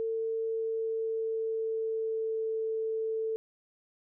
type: tone with pitch glide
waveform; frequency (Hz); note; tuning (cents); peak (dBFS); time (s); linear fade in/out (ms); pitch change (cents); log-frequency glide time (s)
sine; 449.3 to 443.6; A4 to A4; +36 to +14; -29; 0-3.36; 0; -22; 0.25-2.52
effects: none